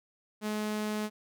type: tone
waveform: sawtooth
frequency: 212.5 Hz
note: G#3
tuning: 40 cents sharp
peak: -27 dBFS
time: 0.41-1.1 s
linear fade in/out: 50 ms
effects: none